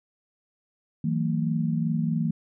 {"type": "tone cluster", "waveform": "sine", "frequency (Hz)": [161.9, 184.9, 226.9], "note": ["E3", "F#3", "A#3"], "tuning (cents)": [-31, -1, -47], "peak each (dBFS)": [-25, -32, -27], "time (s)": [1.04, 2.31], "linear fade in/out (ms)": 5, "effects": []}